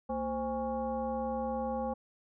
sine tone with frequency modulation, 523.3 Hz, C5, in tune, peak -31 dBFS, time 0.09-1.94 s, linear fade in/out 10 ms, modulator 294 Hz, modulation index 1.3, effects none

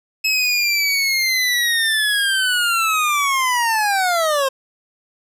25% pulse linear sweep, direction down, 2587 to 523.3 Hz, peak -12 dBFS, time 0.24-4.49 s, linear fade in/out 10 ms, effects resampled to 32000 Hz + 8-bit

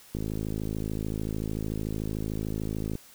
click train, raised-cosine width 3 ms, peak -19 dBFS, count 151, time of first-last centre 0.15-2.954 s, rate 53.5 Hz, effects white hiss -53 dBFS RMS until 3.14 s

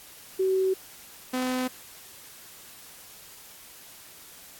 sine / sawtooth tone pair in turn, 378.8 / 254.6 Hz, F#4 / C4, +41 / -47 cents, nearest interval perfect fifth, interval 688 cents, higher first, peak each -21 / -22 dBFS, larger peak first, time 0.39-0.74 / 1.33-1.68 s, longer neither, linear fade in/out 10 ms, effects white hiss -48 dBFS RMS until 4.59 s + AAC 64 kbps

